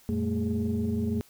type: tone cluster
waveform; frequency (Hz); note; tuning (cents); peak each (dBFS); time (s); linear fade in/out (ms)
sine; 89.5 / 115.7 / 202.1 / 223.3 / 412; F2 / A#2 / G#3 / A3 / G#4; +43 / -13 / -47 / +26 / -14; -31 / -35 / -35 / -27 / -35; 0.09-1.21; 0
effects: tanh soft clip ceiling -18 dBFS + white hiss -58 dBFS RMS until 1.29 s